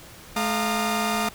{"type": "tone cluster", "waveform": "sawtooth", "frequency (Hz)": [214.8, 700, 923, 1219], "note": ["A3", "F5", "A#5", "D#6"], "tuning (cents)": [-41, 4, -17, -36], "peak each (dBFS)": [-23, -24, -27, -25], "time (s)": [0.36, 1.29], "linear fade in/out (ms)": 5, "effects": ["pink hiss -45 dBFS RMS until 1.34 s"]}